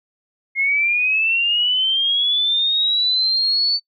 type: linear sweep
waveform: sine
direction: up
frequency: 2137 to 4511 Hz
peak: -15 dBFS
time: 0.55-3.8 s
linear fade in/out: 50 ms
effects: noise-tail reverb RT60 0.1 s tail -26 dB re dry